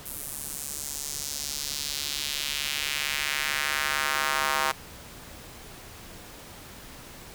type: tone with high-pass filter sweep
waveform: square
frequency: 72.2 Hz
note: D2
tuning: 29 cents flat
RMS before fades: -30 dBFS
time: 0.05-4.72 s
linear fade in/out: 10 ms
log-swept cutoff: 11000 to 1000 Hz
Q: 1.5
effects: pink hiss -45 dBFS RMS until 7.34 s